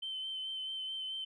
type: tone with vibrato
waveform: sine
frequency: 3082 Hz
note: G7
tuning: 30 cents flat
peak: -36 dBFS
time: 0.02-1.25 s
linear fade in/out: 10 ms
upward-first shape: sine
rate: 4.6 Hz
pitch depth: 20 cents each way
effects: tanh soft clip ceiling -32 dBFS